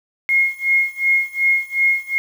sine tone with tremolo, 2151 Hz, C7, 47 cents sharp, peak -11 dBFS, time 0.29-2.18 s, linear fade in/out 0 ms, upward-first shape sine, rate 2.7 Hz, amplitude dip 95%, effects 7-bit

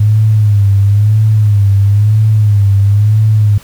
sine tone with vibrato, 103.83 Hz, G#2, in tune, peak -5 dBFS, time 0-3.58 s, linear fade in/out 5 ms, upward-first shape sine, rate 1 Hz, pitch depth 79 cents each way, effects pink hiss -38 dBFS RMS until 3.63 s

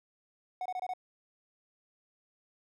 triangle tone bursts, 737 Hz, F#5, 7 cents flat, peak -31 dBFS, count 5, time 0.61-0.936 s, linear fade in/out 2 ms, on 46 ms, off 24 ms, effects none

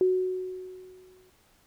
sine tone with exponential decay, 370 Hz, F#4, in tune, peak -18 dBFS, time 0.01-1.3 s, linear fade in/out 1 ms, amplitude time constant 280 ms, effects pink hiss -63 dBFS RMS until 1.66 s

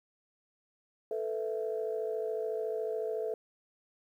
sine chord, A suspended second, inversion none, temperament equal, 440 / 493.9 / 659.3 Hz, A4 / B4 / E5, 0 / 0 / 0 cents, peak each -33 / -38 / -38 dBFS, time 1.11-3.34 s, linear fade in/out 2 ms, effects tanh soft clip ceiling -22 dBFS + 11-bit

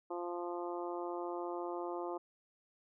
harmonic tone, 174.61 Hz, F3, in tune, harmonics 2 / 3 / 4 / 5 / 6 / 7, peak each -40 / -45 / -45 / -46 / -48 / -51 dBFS, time 0.1-2.18 s, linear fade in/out 10 ms, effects none

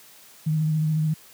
sine tone with vibrato, 155.56 Hz, D#3, in tune, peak -19 dBFS, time 0.46-1.14 s, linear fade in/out 10 ms, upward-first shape sine, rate 14 Hz, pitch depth 27 cents each way, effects white hiss -50 dBFS RMS until 1.33 s + high-pass 100 Hz 12 dB/octave

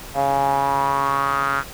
sawtooth tone with band-pass filter sweep, 138.59 Hz, C#3, in tune, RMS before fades -20 dBFS, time 0.14-1.64 s, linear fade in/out 50 ms, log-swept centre 720 to 1400 Hz, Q 6, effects pink hiss -37 dBFS RMS until 1.73 s

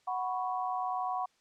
sine chord, F# suspended fourth, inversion none, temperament equal, 740 / 987.8 / 1108.7 Hz, F#5 / B5 / C#6, 0 / 0 / 0 cents, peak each -33 / -37 / -37 dBFS, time 0.07-1.26 s, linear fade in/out 10 ms, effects white hiss -70 dBFS RMS until 1.4 s + low-pass 6000 Hz 12 dB/octave

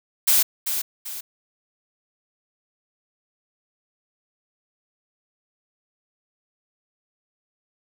blue noise with echo, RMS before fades -17 dBFS, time 0.27-0.43 s, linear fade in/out 10 ms, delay 390 ms, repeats 2, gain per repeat -8 dB, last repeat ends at 1.21 s, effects none

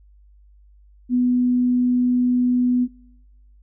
sine tone, 247.8 Hz, B3, 6 cents sharp, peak -15 dBFS, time 1.09-2.88 s, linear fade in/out 50 ms, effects noise-tail reverb RT60 1.0 s tail -26 dB re dry + added 50 Hz sine -48 dBFS peak until 3.62 s

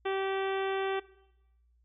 harmonic tone, 386.9 Hz, G4, 23 cents flat, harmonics 1 / 2 / 3 / 4 / 5 / 6 / 7 / 8 / 9, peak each -30 / -36 / -40 / -42 / -44 / -46 / -47 / -48 / -49 dBFS, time 0.05-1 s, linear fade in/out 10 ms, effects noise-tail reverb RT60 0.9 s tail -18 dB re dry + added 59 Hz sine -64 dBFS peak until 1.84 s

